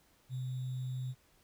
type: tone with sample-and-hold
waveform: sine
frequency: 128.1 Hz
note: C3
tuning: 36 cents flat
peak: -35 dBFS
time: 0.29-1.15 s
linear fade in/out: 50 ms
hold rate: 3675 Hz
effects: pink hiss -68 dBFS RMS until 1.43 s